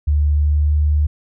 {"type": "tone with pitch glide", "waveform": "sine", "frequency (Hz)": [73.8, 74.83], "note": ["D2", "D2"], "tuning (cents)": [9, 33], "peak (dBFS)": -12, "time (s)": [0.07, 1.07], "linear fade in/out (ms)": 10, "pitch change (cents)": 24, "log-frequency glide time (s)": [0.31, 0.82], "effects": []}